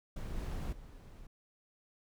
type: noise with level steps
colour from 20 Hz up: brown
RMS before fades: -40 / -38 / -51 dBFS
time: 0.16-1.27 s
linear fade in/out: 5 ms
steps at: 0.36 / 0.72 s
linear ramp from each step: 10 ms
effects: none